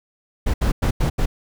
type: noise bursts at uneven times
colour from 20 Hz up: brown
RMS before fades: -18 dBFS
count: 5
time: 0.46-0.54 / 0.61-0.72 / 0.82-0.91 / 1-1.1 / 1.18-1.26 s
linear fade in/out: 10 ms
effects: none